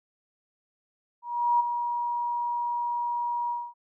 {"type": "tone with ADSR envelope", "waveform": "sine", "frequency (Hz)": 956, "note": "A#5", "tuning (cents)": 43, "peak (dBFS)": -18, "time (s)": [1.22, 3.74], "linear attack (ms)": 380, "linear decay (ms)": 13, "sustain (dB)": -8, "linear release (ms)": 240, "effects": []}